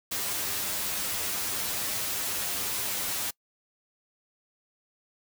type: noise with comb filter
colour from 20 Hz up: white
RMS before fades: -31 dBFS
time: 0.11-3.31 s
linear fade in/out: 10 ms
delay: 10 ms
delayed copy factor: +0.55
effects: noise-tail reverb RT60 0.1 s tail -25 dB re dry